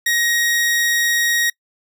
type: tone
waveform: sawtooth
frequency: 1884 Hz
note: A#6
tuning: 18 cents sharp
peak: -12 dBFS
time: 0.06-1.5 s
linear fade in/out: 5 ms
effects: noise-tail reverb RT60 0.1 s tail -25 dB re dry